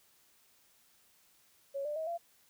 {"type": "tone with pitch steps", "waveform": "sine", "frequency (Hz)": [554.4, 594.2, 636.8, 682.5], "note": ["C#5", "D5", "D#5", "F5"], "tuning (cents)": [0, 20, 40, -40], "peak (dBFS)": -34, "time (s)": [1.74, 2.18], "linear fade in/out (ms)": 20, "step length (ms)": 110, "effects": ["white hiss -67 dBFS RMS until 2.49 s"]}